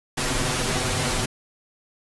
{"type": "noise with comb filter", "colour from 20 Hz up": "pink", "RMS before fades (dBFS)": -24, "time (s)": [0.17, 1.26], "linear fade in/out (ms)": 10, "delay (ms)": 7.9, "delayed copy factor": 0.95, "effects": ["resampled to 24000 Hz"]}